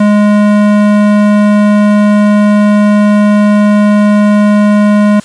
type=tone with tanh clipping; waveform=sine; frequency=207.7 Hz; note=G#3; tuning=in tune; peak=-6 dBFS; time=0-5.2 s; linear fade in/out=5 ms; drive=18 dB; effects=white hiss -34 dBFS RMS until 5.24 s + resampled to 22050 Hz